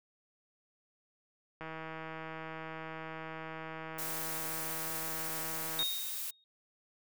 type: click train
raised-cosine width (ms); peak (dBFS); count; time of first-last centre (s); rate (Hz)
0.5; -28; 676; 1.61-5.829; 160
type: noise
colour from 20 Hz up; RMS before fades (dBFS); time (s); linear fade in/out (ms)
blue; -39; 3.98-6.31; 10
type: tone with exponential decay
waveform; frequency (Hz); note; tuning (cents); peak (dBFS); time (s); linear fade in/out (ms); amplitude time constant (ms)
sine; 3729; A#7; 0; -28; 5.79-6.44; 1; 140
effects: none